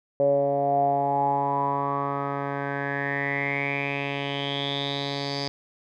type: tone with low-pass filter sweep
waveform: 10% pulse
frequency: 140.5 Hz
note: C#3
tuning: 24 cents sharp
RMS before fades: -26 dBFS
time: 0.2-5.48 s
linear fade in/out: 0 ms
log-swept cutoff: 550 to 4800 Hz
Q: 8.9
effects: none